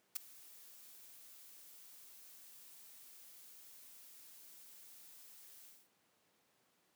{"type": "noise with ADSR envelope", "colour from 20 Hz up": "blue", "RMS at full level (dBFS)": -35, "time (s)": [0.15, 5.89], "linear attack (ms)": 14, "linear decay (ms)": 6, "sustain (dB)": -23, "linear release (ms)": 230, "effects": ["pink hiss -75 dBFS RMS until 6.95 s", "high-pass 200 Hz 12 dB/octave"]}